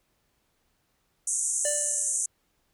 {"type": "band-pass noise", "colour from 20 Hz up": "white", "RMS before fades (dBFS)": -28, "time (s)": [1.27, 2.26], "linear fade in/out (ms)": 5, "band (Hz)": [6200, 9800], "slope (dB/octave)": 96}
{"type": "tone with exponential decay", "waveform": "square", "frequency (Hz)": 589, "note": "D5", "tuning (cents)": 5, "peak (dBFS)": -27, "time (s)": [1.65, 2.25], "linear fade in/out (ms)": 2, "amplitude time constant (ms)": 130}
{"effects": ["pink hiss -72 dBFS RMS until 2.73 s"]}